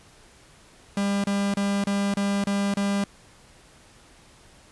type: tone bursts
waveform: 45% pulse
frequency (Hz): 200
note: G3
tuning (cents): +35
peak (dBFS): -22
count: 7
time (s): 0.97-3.04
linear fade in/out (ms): 2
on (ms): 270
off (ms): 30
effects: pink hiss -53 dBFS RMS until 4.71 s + resampled to 24000 Hz